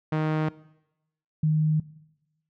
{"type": "tone pair in turn", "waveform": ["sawtooth", "sine"], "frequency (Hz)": [155.56, 154.83], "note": ["D#3", "D#3"], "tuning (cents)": [0, -8], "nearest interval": "unison", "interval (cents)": 8, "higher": "first", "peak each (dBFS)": -19, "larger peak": "neither", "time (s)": [[0.12, 0.49], [1.43, 1.8]], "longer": "neither", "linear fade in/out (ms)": 5, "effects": ["noise-tail reverb RT60 0.9 s tail -20 dB re dry", "low-pass 2000 Hz 12 dB/octave"]}